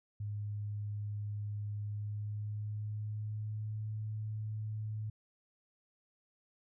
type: tone with pitch glide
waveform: sine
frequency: 103.83 to 107.74 Hz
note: G#2 to A2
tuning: 0 to -36 cents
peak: -36 dBFS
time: 0.2-5.1 s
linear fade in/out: 5 ms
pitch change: +64 cents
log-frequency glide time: 1.8-3.88 s
effects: none